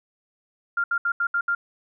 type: tone bursts at uneven times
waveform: sine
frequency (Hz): 1396.9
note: F6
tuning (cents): 0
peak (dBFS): -20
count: 6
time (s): 0.77-0.84 / 0.91-0.98 / 1.05-1.12 / 1.2-1.27 / 1.34-1.41 / 1.48-1.55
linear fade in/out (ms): 5
effects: none